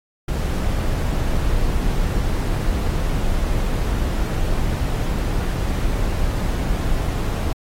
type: noise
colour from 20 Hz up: brown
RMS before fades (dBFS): -20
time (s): 0.28-7.53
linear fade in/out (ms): 5
effects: AAC 48 kbps